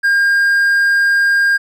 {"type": "tone", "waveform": "triangle", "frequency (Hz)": 1610, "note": "G6", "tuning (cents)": 46, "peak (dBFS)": -8, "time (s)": [0.03, 1.58], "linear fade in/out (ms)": 20, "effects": []}